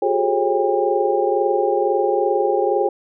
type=tone cluster; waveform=sine; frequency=362.1 / 403.6 / 425.8 / 541 / 802 Hz; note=F#4 / G#4 / G#4 / C#5 / G5; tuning=-37 / -49 / +43 / -42 / +39 cents; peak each=-22 dBFS; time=0.02-2.89 s; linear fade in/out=5 ms; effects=none